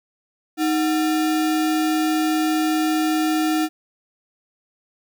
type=tone with sample-and-hold; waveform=sine; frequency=312.5 Hz; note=D#4; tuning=8 cents sharp; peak=-17 dBFS; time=0.57-3.69 s; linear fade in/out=50 ms; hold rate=1050 Hz; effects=none